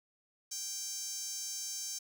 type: tone with high-pass filter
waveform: sawtooth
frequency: 785 Hz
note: G5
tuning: 2 cents sharp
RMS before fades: -40 dBFS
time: 0.51-1.99 s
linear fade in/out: 10 ms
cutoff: 6100 Hz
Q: 5
effects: 10-bit